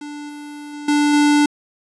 square tone with level steps, 293.7 Hz, D4, in tune, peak -30 / -32 / -30 / -14 / -12 dBFS, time 0.01-1.46 s, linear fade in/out 5 ms, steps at 0.29 / 0.73 / 0.88 / 1.13 s, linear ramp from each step 5 ms, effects resampled to 22050 Hz + 9-bit

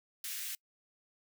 white high-pass noise, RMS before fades -40 dBFS, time 0.24-0.55 s, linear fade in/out 2 ms, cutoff 1700 Hz, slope 24 dB/octave, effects noise-tail reverb RT60 0.1 s tail -26 dB re dry

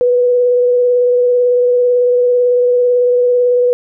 sine tone with vibrato, 491.6 Hz, B4, 8 cents flat, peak -8 dBFS, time 0.01-3.73 s, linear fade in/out 0 ms, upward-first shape sine, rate 18 Hz, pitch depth 15 cents each way, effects none

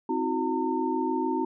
sine tone cluster, 260.7 / 320.3 / 367 / 910 Hz, C4 / E4 / F#4 / A#5, -6 / -50 / -14 / -42 cents, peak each -30 dBFS, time 0.09-1.45 s, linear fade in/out 5 ms, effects none

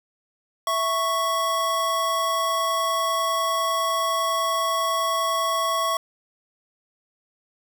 square tone pair together, 659.3 / 1108.8 Hz, E5 / C#6, 0 / 0 cents, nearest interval major sixth, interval 900 cents, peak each -28 / -23 dBFS, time 0.67-5.97 s, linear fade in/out 2 ms, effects none

